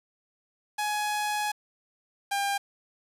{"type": "tone pair in turn", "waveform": "sawtooth", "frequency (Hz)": [839, 800], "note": ["G#5", "G5"], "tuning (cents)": [17, 35], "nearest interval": "minor second", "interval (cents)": 82, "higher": "first", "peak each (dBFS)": [-23, -22], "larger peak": "second", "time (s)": [[0.78, 1.52], [2.31, 2.58]], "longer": "first", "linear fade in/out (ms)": 10, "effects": ["resampled to 32000 Hz", "8-bit"]}